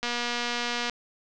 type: click train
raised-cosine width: 0.2 ms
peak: -12 dBFS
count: 209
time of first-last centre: 0.03-0.897 s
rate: 240 Hz
effects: low-pass 6000 Hz 12 dB/octave